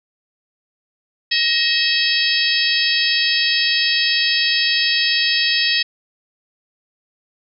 harmonic tone with a mistuned harmonic, 647 Hz, E5, 32 cents flat, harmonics 3 / 4 / 5 / 6 / 7 / 8, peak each -22 / -22 / -22 / -22 / -22 / -22 dBFS, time 1.31-5.83 s, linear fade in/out 10 ms, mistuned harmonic 3, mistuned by -52 cents, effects none

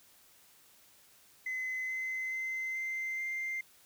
sine tone with pitch steps, 2037 / 2051 / 2065 / 2080 / 2094 Hz, C7 / C7 / C7 / C7 / C7, -47 / -35 / -23 / -11 / +1 cents, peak -32 dBFS, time 1.46-3.61 s, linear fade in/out 5 ms, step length 430 ms, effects tanh soft clip ceiling -31 dBFS + white hiss -62 dBFS RMS until 3.85 s

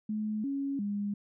sine tone with pitch steps, 213.9 / 276.9 / 203.8 Hz, A3 / C#4 / G#3, -49 / -2 / -32 cents, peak -30 dBFS, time 0.09-1.14 s, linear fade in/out 5 ms, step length 350 ms, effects none

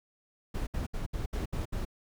brown noise bursts, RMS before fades -33 dBFS, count 7, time 0.54-1.852 s, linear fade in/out 10 ms, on 130 ms, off 67 ms, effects none

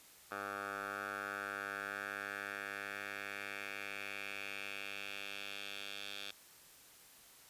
10% pulse tone with band-pass filter sweep, 100.1 Hz, G2, 37 cents sharp, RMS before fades -44 dBFS, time 0.31-6.31 s, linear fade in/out 5 ms, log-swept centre 1200 to 3400 Hz, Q 2.8, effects white hiss -60 dBFS RMS until 7.49 s + resampled to 32000 Hz

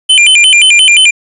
square tone with vibrato, 2702 Hz, E7, 42 cents sharp, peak -3 dBFS, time 0.09-1.11 s, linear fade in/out 10 ms, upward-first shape square, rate 5.7 Hz, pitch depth 210 cents each way, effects resampled to 24000 Hz + 7-bit

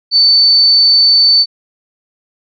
sine tone, 4523 Hz, C#8, 34 cents sharp, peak -5 dBFS, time 0.11-1.46 s, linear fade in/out 50 ms, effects none

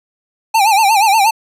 square tone with vibrato, 839 Hz, G#5, 17 cents sharp, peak -9 dBFS, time 0.54-1.31 s, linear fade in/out 10 ms, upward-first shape sine, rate 8.4 Hz, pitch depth 140 cents each way, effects resampled to 32000 Hz

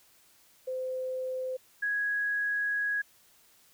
sine tone pair in turn, 515 / 1661.7 Hz, C5 / G#6, -28 / +1 cents, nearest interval octave + minor sixth, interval 2029 cents, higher second, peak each -31 / -27 dBFS, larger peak second, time 0.67-1.57 / 1.82-3.02 s, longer second, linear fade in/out 10 ms, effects white hiss -62 dBFS RMS until 3.73 s

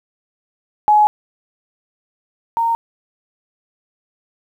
sine tone pair in turn, 843 / 922 Hz, G#5 / A#5, +26 / -19 cents, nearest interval major second, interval 155 cents, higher second, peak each -8 / -14 dBFS, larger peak first, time 0.88-1.07 / 2.57-2.75 s, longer first, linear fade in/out 0 ms, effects 8-bit

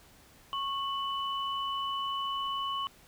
sine tone pair together, 1100 / 2981 Hz, C#6 / F#7, -14 / +12 cents, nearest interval octave + perfect fourth, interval 1726 cents, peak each -32 / -36 dBFS, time 0.53-2.87 s, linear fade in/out 0 ms, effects pink hiss -58 dBFS RMS until 3.07 s

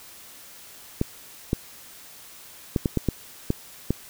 clicks, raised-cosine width 3 ms, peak -8 dBFS, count 8, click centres 1.014 / 1.531 / 2.762 / 2.858 / 2.973 / 3.087 / 3.504 / 3.906 s, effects white hiss -46 dBFS RMS until 4.09 s

